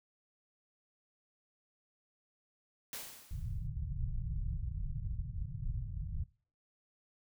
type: noise with exponential decay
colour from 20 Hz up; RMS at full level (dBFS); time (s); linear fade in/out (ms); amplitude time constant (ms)
white; -41; 2.93-3.67; 1; 160
type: low-pass noise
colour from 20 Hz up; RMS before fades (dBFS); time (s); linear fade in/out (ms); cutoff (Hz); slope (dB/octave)
pink; -38; 3.31-6.24; 2; 150; 48
effects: noise-tail reverb RT60 0.4 s tail -20 dB re dry